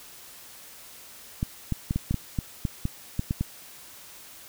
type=clicks; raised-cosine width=5 ms; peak=-13 dBFS; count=12; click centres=1.429 / 1.723 / 1.909 / 1.96 / 2.11 / 2.143 / 2.388 / 2.652 / 2.854 / 3.194 / 3.309 / 3.41 s; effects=white hiss -47 dBFS RMS until 4.48 s

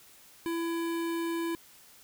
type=tone with notch filter; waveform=square; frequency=334.4 Hz; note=E4; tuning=25 cents sharp; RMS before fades=-32 dBFS; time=0.46-1.55 s; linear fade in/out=0 ms; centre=5700 Hz; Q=1.6; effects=white hiss -56 dBFS RMS until 2.03 s

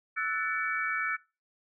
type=chord; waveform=sine; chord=F# minor seventh; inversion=third; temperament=equal with one note detuned; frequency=1318.5 / 1480 / 1760 / 2272 Hz; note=E6 / F#6 / A6 / C#7; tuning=0 / 0 / 0 / +42 cents; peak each=-34 dBFS; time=0.16-1.17 s; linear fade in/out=20 ms; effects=noise-tail reverb RT60 0.3 s tail -22 dB re dry

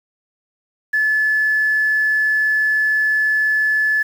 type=tone; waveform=sine; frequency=1727 Hz; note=A6; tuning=33 cents flat; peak=-13 dBFS; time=0.93-4.03 s; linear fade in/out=10 ms; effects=tanh soft clip ceiling -9 dBFS + 7-bit

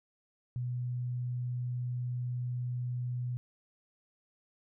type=tone; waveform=sine; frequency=123.47 Hz; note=B2; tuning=in tune; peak=-32 dBFS; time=0.56-3.37 s; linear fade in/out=0 ms; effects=none

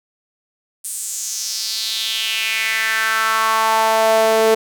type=tone with high-pass filter sweep; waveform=sawtooth; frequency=221.7 Hz; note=A3; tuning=13 cents sharp; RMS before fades=-18 dBFS; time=0.84-4.55 s; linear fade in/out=10 ms; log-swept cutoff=9200 to 470 Hz; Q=3.7; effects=none

